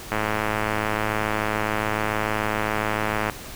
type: click train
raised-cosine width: 0.5 ms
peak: -8 dBFS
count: 341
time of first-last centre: 0.12-3.298 s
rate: 107 Hz
effects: pink hiss -38 dBFS RMS until 3.55 s